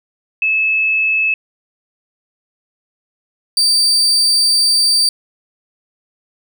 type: tone pair in turn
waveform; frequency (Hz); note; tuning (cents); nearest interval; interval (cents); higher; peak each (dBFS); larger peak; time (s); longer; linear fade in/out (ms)
sine / 35% pulse; 2600 / 4644; E7 / D8; -24 / -20; minor seventh; 1004; second; -12 / -9; second; 0.42-1.34 / 3.57-5.09; second; 2
effects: none